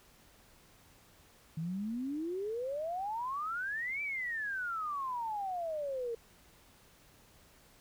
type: exponential two-way sweep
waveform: sine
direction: up then down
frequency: 155.56 to 2349 to 453.4 Hz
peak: -34 dBFS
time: 1.57-6.15 s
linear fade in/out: 5 ms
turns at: 4.02 s
effects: pink hiss -62 dBFS RMS until 7.8 s